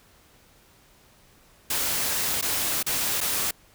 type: noise with dropouts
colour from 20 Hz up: white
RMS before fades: -26 dBFS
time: 1.7-3.51 s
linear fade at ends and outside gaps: 5 ms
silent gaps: 2.413-2.424 / 2.829-2.864 / 3.206-3.211 s
effects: pink hiss -57 dBFS RMS until 3.74 s